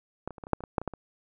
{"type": "clicks", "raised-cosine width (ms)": 1, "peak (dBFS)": [-19, -27, -30, -25, -28, -8, -29, -21, -10, -22, -16, -26], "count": 12, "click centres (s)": [0.276, 0.307, 0.382, 0.438, 0.469, 0.533, 0.606, 0.638, 0.782, 0.816, 0.877, 0.937], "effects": []}